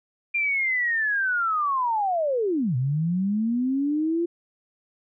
sine linear two-way sweep, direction down then up, 2400 to 121.2 to 346.6 Hz, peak -21 dBFS, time 0.34-4.26 s, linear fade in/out 10 ms, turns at 2.76 s, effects none

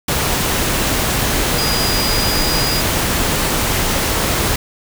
sine tone in noise, 4900 Hz, D#8, 27 cents flat, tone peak -20 dBFS, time 1.58-2.81 s, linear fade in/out 5 ms, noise pink, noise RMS -17 dBFS, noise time 0.08-4.56 s, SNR -6 dB, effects none

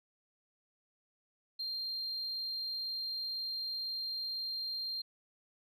sine tone, 4186 Hz, C8, in tune, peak -34 dBFS, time 1.59-5.02 s, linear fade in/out 10 ms, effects tanh soft clip ceiling -33 dBFS

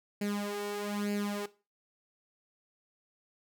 sawtooth tone with flanger, 205.1 Hz, G#3, 21 cents flat, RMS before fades -35 dBFS, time 0.21-1.46 s, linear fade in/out 5 ms, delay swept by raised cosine 0.42 to 2.72 ms, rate 1.1 Hz, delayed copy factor +0.75, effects noise-tail reverb RT60 0.3 s tail -17 dB re dry

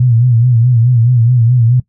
sine tone with vibrato, 120 Hz, B2, 49 cents flat, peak -6 dBFS, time 0-1.8 s, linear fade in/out 5 ms, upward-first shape sine, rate 4.7 Hz, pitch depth 98 cents each way, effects noise-tail reverb RT60 0.1 s tail -19 dB re dry

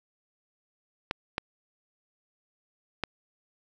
clicks, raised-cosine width 0.3 ms, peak -12 dBFS, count 3, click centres 1.111 / 1.381 / 3.037 s, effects none

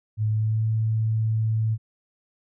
sine tone with pitch glide, 107.9 to 110.55 Hz, A2 to A2, -33 to +9 cents, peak -20 dBFS, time 0.17-1.78 s, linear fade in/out 50 ms, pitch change +42 cents, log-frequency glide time 0.29-0.64 s, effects none

